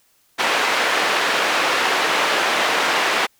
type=band-pass noise; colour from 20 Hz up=white; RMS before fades=-19 dBFS; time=0.38-3.27 s; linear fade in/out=20 ms; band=410 to 2300 Hz; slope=12 dB/octave; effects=white hiss -60 dBFS RMS until 3.39 s